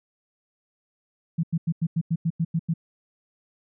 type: tone bursts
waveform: sine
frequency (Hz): 164.81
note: E3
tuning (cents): 0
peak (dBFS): -20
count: 10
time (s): 1.38-2.739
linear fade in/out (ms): 10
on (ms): 54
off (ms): 91
effects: none